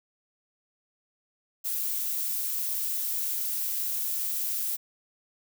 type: noise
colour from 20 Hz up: violet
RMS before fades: -30 dBFS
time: 1.64-4.77 s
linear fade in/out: 20 ms
effects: none